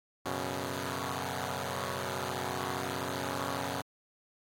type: chord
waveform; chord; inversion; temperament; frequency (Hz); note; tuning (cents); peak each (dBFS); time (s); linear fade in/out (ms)
5% pulse; F# suspended fourth; none; equal; 92.5 / 123.47 / 138.59; F#2 / B2 / C#3; 0 / 0 / 0; -27; 0.25-3.82; 10
effects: AAC 48 kbps

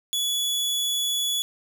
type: tone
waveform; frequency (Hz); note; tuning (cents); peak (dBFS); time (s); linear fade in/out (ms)
sawtooth; 3408; G#7; +44; -20; 0.13-1.42; 0
effects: none

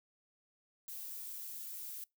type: noise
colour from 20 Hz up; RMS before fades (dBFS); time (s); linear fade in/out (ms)
violet; -45; 0.88-2.04; 2
effects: noise-tail reverb RT60 0.2 s tail -25 dB re dry

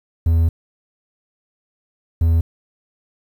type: tone bursts at uneven times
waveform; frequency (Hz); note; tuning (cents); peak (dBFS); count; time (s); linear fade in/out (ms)
triangle; 82.41; E2; 0; -10; 2; 0.26-0.49 / 2.21-2.41; 5
effects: 8-bit

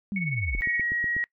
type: linear sweep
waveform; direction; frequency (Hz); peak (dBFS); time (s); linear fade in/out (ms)
sine; down; 208.2 to 30.87; -27; 0.12-0.61; 0
type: tone with tremolo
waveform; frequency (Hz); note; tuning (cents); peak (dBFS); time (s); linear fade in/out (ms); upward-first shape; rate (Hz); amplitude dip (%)
sine; 2217; C#7; 0; -26; 0.16-0.81; 2; sine; 19; 80
type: click train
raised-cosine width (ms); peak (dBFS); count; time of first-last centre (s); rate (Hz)
3; -25; 6; 0.55-1.166; 8.12
type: tone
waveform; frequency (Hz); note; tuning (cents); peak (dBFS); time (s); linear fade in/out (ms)
sine; 1900; A#6; +33; -25; 0.62-1.24; 0
effects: noise-tail reverb RT60 0.1 s tail -23 dB re dry

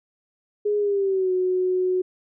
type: tone with pitch glide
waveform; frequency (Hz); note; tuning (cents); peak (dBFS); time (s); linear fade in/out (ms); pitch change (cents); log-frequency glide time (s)
sine; 415.3 to 367.9; G#4 to F#4; 0 to -10; -19; 0.65-2.02; 10; -210; 0.78-1.32
effects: none

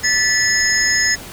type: tone cluster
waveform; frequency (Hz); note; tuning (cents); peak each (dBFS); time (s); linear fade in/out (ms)
sine; 1746 / 1966 / 5170 / 6650; A6 / B6 / E8 / G#8; -14 / -8 / -34 / +1; -19; 0.03-1.16; 20
effects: pink hiss -34 dBFS RMS until 1.32 s

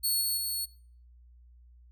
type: tone with level steps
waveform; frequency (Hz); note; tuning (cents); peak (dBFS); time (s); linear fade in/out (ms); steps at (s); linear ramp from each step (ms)
10% pulse; 4395; C#8; -16; -19 / -21 / -24; 0.03-0.66; 20; 0.21 / 0.37; 5
effects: noise-tail reverb RT60 0.5 s tail -20 dB re dry + added 60 Hz sine -53 dBFS peak until 1.91 s

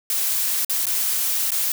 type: noise with dropouts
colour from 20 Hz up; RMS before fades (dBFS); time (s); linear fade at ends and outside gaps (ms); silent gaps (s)
blue; -22; 0.1-1.72; 1; 0.648-0.697 / 0.856-0.867 / 1.506-1.518
effects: none

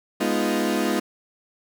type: chord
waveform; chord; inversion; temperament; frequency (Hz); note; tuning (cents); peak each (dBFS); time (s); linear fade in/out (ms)
30% pulse; F half-diminished seventh; first; equal; 207.7 / 246.9 / 311.1 / 349.2; Ab3 / Cb4 / Eb4 / F4; 0 / 0 / 0 / 0; -24; 0.2-1; 10
effects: none

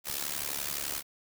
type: noise with amplitude modulation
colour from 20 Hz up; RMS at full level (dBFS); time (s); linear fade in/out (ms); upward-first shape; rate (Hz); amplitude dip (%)
white; -31; 0.04-1.03; 50; sine; 71.6; 85
effects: none

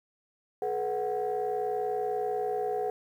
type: tone cluster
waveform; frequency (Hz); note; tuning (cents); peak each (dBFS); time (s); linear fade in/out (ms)
sine; 424.9 / 485.1 / 741; G#4 / B4 / F#5; +40 / -31 / +2; -30 / -33 / -31; 0.62-2.9; 2
effects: tanh soft clip ceiling -22 dBFS + 10-bit

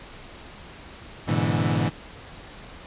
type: chord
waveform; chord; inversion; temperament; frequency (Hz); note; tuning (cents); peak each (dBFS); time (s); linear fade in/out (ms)
30% pulse; E dominant seventh; first; equal with one note detuned; 103.83 / 121.21 / 146.83 / 164.81; G#2 / B2 / D3 / E3; 0 / -32 / 0 / 0; -24; 1.27-1.9; 20
effects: pink hiss -43 dBFS RMS until 2.86 s + resampled to 8000 Hz

